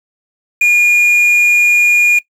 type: tone with quantisation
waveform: triangle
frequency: 2430 Hz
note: D#7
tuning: 42 cents flat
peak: -5 dBFS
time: 0.61-2.19 s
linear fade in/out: 5 ms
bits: 5
effects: noise-tail reverb RT60 0.1 s tail -19 dB re dry